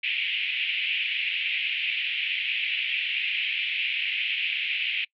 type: band-pass noise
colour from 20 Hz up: pink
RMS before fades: -28 dBFS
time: 0.03-5.05 s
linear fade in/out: 10 ms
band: 2300 to 3000 Hz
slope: 48 dB/octave
effects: noise-tail reverb RT60 0.1 s tail -25 dB re dry